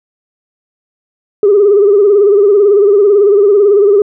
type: tone with vibrato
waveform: sine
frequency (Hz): 405.8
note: G#4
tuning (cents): -40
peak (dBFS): -3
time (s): 1.43-4.02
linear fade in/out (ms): 2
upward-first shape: sine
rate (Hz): 18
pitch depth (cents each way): 81
effects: tanh soft clip ceiling 0 dBFS